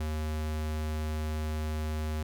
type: tone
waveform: square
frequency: 77.3 Hz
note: D#2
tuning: 11 cents flat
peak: -31 dBFS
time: 0-2.23 s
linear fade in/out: 5 ms
effects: none